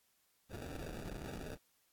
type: noise with sample-and-hold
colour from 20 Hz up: pink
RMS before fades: -45 dBFS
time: 0.49-1.58 s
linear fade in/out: 50 ms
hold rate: 1050 Hz
effects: white hiss -75 dBFS RMS until 1.92 s + AAC 64 kbps